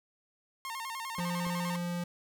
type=tone with vibrato; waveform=sawtooth; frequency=987.8 Hz; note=B5; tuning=in tune; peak=-33 dBFS; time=0.65-1.76 s; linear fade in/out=0 ms; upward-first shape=square; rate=10 Hz; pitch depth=140 cents each way
type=tone; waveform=square; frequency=174.61 Hz; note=F3; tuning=in tune; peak=-33 dBFS; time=1.18-2.04 s; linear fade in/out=5 ms
type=clicks; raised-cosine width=2 ms; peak=-33 dBFS; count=2; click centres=1.191 / 1.467 s
effects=none